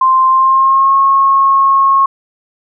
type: tone with pitch glide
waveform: sine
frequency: 1046.5 to 1089.1 Hz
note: C6 to C#6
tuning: 0 to -31 cents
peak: -6 dBFS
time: 0.01-2.06 s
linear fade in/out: 5 ms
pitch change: +69 cents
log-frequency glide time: 0.28-0.96 s
effects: none